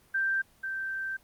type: tone pair in turn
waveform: sine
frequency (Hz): 1571 / 1562.1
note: G6 / G6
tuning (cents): +3 / -7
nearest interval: unison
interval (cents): 10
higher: first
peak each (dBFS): -25 / -31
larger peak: first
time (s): 0.14-0.42 / 0.63-1.17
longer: second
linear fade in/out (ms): 10
effects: pink hiss -62 dBFS RMS until 1.23 s + Opus 24 kbps